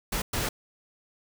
pink noise bursts at uneven times, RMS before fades -29 dBFS, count 2, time 0.12-0.22 / 0.33-0.49 s, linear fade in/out 5 ms, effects none

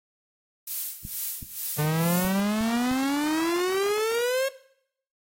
violet noise with tremolo, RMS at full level -28 dBFS, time 0.67-2.41 s, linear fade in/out 5 ms, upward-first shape sine, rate 2.2 Hz, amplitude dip 80%
clicks, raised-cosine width 5 ms, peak -26 dBFS, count 5, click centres 1.051 / 1.428 / 2.25 / 2.609 / 2.914 s
45% pulse exponential sweep, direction up, 147.7 to 547 Hz, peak -23 dBFS, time 1.78-4.49 s, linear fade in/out 10 ms
effects noise-tail reverb RT60 0.7 s tail -19 dB re dry + AAC 48 kbps

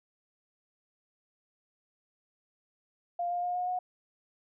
sine tone with pitch steps, 698.5 / 705.8 / 713.2 / 720.6 / 728.2 Hz, F5 / F5 / F5 / F#5 / F#5, 0 / +18 / +36 / -46 / -28 cents, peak -29 dBFS, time 3.19-3.79 s, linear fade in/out 5 ms, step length 120 ms, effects none

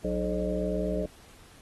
harmonic tone with a mistuned harmonic, 61 Hz, B1, 21 cents flat, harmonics 1 / 3 / 5 / 7 / 9 / 10, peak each -34 / -32 / -36 / -34 / -35 / -33 dBFS, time 0.04-1.06 s, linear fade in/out 5 ms, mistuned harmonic 9, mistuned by -55 cents, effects pink hiss -55 dBFS RMS until 1.61 s + AAC 32 kbps

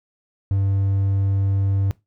triangle tone, 98 Hz, G2, in tune, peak -15 dBFS, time 0.51-1.91 s, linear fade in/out 0 ms, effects noise-tail reverb RT60 0.2 s tail -20 dB re dry

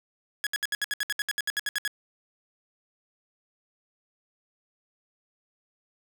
sawtooth tone bursts, 1674 Hz, G#6, 13 cents sharp, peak -22 dBFS, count 16, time 0.44-1.877 s, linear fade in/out 0 ms, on 27 ms, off 67 ms, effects none

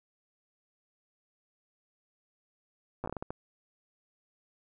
slowing click train, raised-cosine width 1 ms, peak -22 dBFS, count 9, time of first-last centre 3.04-3.305 s, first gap 8 ms, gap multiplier 1.39, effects none

